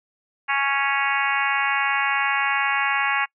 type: harmonic tone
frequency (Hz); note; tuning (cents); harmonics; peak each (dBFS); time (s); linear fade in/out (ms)
277.2; C#4; 0; 3 / 4 / 5 / 6 / 7 / 8 / 9 / 10; -27 / -26 / -30 / -26 / -28 / -27 / -31 / -30; 0.48-3.26; 20
effects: noise-tail reverb RT60 0.1 s tail -26 dB re dry